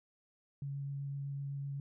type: tone with vibrato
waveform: sine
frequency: 139.8 Hz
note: C#3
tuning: 15 cents sharp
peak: -37 dBFS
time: 0.62-1.8 s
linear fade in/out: 2 ms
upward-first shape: sine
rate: 7.9 Hz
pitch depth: 8 cents each way
effects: none